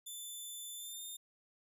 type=tone with pitch glide; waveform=10% pulse; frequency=3525 to 3630 Hz; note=A7 to A#7; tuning=+2 to -47 cents; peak=-37 dBFS; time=0.06-1.17 s; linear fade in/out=10 ms; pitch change=+51 cents; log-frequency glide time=0.76-1.02 s; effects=none

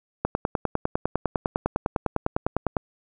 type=click train; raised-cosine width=1 ms; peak=-8 dBFS; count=26; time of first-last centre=0.25-2.768 s; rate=9.93 Hz; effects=none

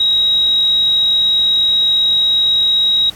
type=tone; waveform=sine; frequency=3814 Hz; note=A#7; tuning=39 cents sharp; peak=-10 dBFS; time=0-3.1 s; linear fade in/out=5 ms; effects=pink hiss -39 dBFS RMS until 3.15 s + AAC 64 kbps

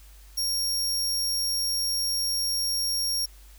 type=tone; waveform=sawtooth; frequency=5570 Hz; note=F8; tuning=5 cents flat; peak=-22 dBFS; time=0.37-3.26 s; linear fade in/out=10 ms; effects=added 50 Hz sine -47 dBFS peak until 3.58 s + white hiss -56 dBFS RMS until 3.58 s

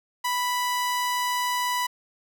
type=tone; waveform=sawtooth; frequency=987.8 Hz; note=B5; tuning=in tune; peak=-20 dBFS; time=0.24-1.87 s; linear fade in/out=10 ms; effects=none

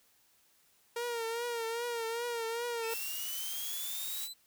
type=tone with vibrato; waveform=sawtooth; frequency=466.2 Hz; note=A#4; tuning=in tune; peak=-30 dBFS; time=0.96-2.94 s; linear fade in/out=5 ms; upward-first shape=triangle; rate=2.5 Hz; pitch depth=68 cents each way
type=exponential sweep; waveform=sawtooth; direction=up; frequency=2573 to 4047 Hz; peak=-39 dBFS; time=2.82-4.34 s; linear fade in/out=20 ms
type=noise; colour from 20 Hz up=blue; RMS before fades=-39 dBFS; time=2.88-4.29 s; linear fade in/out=50 ms
effects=white hiss -68 dBFS RMS until 4.46 s

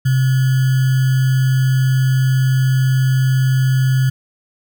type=tone with sample-and-hold; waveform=sine; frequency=131 Hz; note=C3; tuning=2 cents sharp; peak=-11 dBFS; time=0.05-4.1 s; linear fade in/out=10 ms; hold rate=1575 Hz; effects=none

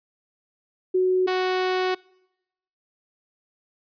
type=tone pair in turn; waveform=sine / sawtooth; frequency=370 / 370 Hz; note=F#4 / F#4; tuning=0 / 0 cents; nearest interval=unison; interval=0 cents; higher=neither; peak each=-17 dBFS; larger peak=neither; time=0.94-1.27 / 1.27-1.95 s; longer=second; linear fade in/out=10 ms; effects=noise-tail reverb RT60 0.9 s tail -25 dB re dry + resampled to 11025 Hz

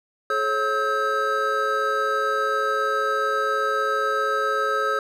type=tone cluster; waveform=triangle; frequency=427.9 / 545 / 1291 / 1580 Hz; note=A4 / C#5 / E6 / G6; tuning=-48 / -29 / -37 / +13 cents; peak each=-26 / -26 / -21 / -26 dBFS; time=0.3-4.99 s; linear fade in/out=2 ms; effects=none

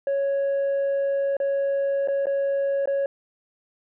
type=tone with dropouts; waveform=sine; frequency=554.4 Hz; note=C#5; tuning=in tune; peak=-18 dBFS; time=0.07-3.06 s; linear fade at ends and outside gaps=2 ms; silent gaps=1.368-1.401 / 2.075-2.084 / 2.257-2.268 / 2.857-2.874 s; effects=tanh soft clip ceiling -20 dBFS

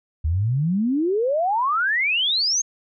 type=exponential sweep; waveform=sine; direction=up; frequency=73.42 to 6580 Hz; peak=-18 dBFS; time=0.24-2.62 s; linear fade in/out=10 ms; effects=none

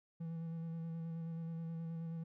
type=tone with vibrato; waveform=triangle; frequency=164.81 Hz; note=E3; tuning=in tune; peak=-38 dBFS; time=0.2-2.24 s; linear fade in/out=10 ms; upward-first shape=square; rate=9.4 Hz; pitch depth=16 cents each way; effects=none

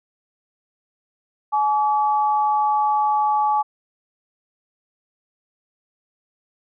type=tone pair together; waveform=sine; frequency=848 / 1146.7 Hz; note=G#5 / D6; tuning=+36 / -42 cents; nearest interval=perfect fourth; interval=522 cents; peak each=-17 / -23 dBFS; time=1.52-3.63 s; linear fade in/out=20 ms; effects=none

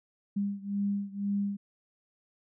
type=beating tone pair; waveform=sine; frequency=200.3 / 202.3 Hz; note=G3 / G#3; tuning=+38 / -45 cents; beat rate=2 Hz; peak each=-31 / -33 dBFS; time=0.36-1.57 s; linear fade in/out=10 ms; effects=none

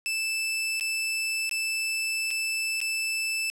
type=tone with dropouts; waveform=sawtooth; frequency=2638 Hz; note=E7; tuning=1 cent sharp; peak=-23 dBFS; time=0.06-3.5 s; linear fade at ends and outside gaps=0 ms; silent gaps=0.798-0.809 / 1.494-1.512 / 2.306-2.311 / 2.804-2.814 s; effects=low-pass 12000 Hz 12 dB/octave + 9-bit

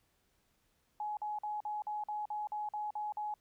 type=tone bursts; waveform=sine; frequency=842 Hz; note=G#5; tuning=24 cents sharp; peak=-35 dBFS; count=11; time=1-3.34 s; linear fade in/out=2 ms; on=170 ms; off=47 ms; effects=pink hiss -75 dBFS RMS until 3.4 s

